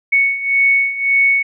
sine beating tone pair, 2217 / 2218.8 Hz, C#7 / C#7, 0 / +1 cents, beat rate 1.8 Hz, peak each -17 / -13 dBFS, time 0.12-1.43 s, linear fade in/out 10 ms, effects none

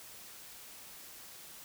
silence, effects white hiss -51 dBFS RMS until 1.64 s

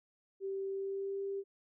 sine tone with pitch glide, 389 to 394.4 Hz, G4 to G4, -13 to +11 cents, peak -35 dBFS, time 0.4-1.44 s, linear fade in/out 50 ms, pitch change +24 cents, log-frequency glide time 0.68-1.22 s, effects none

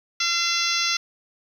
harmonic tone with a mistuned harmonic, 685 Hz, F5, 34 cents flat, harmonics 2 / 3 / 4 / 5 / 6 / 7 / 8 / 9, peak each -29 / -29 / -29 / -29 / -29 / -29 / -29 / -29 dBFS, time 0.2-0.97 s, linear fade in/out 5 ms, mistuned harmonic 4, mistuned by -23 cents, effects 8-bit

